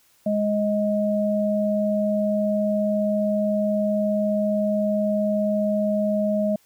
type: tone pair together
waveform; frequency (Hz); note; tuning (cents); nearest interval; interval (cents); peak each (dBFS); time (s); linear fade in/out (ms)
sine; 207.7 / 626.9; G#3 / D#5; 0 / +13; octave + perfect fifth; 1913; -22; 0.26-6.56; 5
effects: white hiss -60 dBFS RMS until 6.65 s